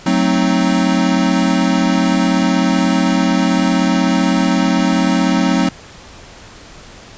square chord, F# diminished seventh, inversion none, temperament equal with one note detuned, 185 / 220.9 / 261.6 / 311.1 Hz, F#3 / A3 / C4 / Eb4, 0 / +7 / 0 / 0 cents, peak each -17 / -20 / -17 / -20 dBFS, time 0.06-5.69 s, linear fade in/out 5 ms, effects pink hiss -38 dBFS RMS until 7.17 s + resampled to 16000 Hz

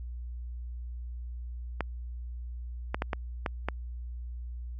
clicks, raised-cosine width 0.5 ms, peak -14 dBFS, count 6, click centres 1.807 / 2.945 / 3.021 / 3.132 / 3.462 / 3.686 s, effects added 60 Hz sine -36 dBFS peak until 4.79 s

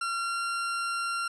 40% pulse tone with pitch glide, 1370 to 1377.9 Hz, F6 to F6, -34 to -24 cents, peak -28 dBFS, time 0.01-1.28 s, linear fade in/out 5 ms, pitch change +10 cents, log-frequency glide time 0.13-0.42 s, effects resampled to 24000 Hz

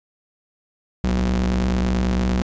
40% pulse ring-modulated tone, 60.6 Hz, B1, 32 cents flat, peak -14 dBFS, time 1.04-2.42 s, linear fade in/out 0 ms, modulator 127 Hz, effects resampled to 16000 Hz + 9-bit

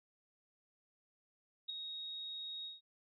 sine tone with ADSR envelope, 3761 Hz, A#7, 15 cents sharp, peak -35 dBFS, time 1.68-2.81 s, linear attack 18 ms, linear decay 4 ms, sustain -7 dB, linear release 160 ms, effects none

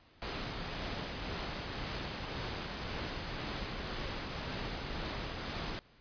pink noise with tremolo, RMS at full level -38 dBFS, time 0.22-5.79 s, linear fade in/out 0 ms, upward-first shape triangle, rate 1.9 Hz, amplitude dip 25%, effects pink hiss -63 dBFS RMS until 6 s + resampled to 11025 Hz

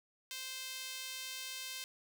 sawtooth tone with high-pass filter, 521 Hz, C5, 7 cents flat, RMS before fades -44 dBFS, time 0.31-1.84 s, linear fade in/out 0 ms, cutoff 3100 Hz, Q 1.1, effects none

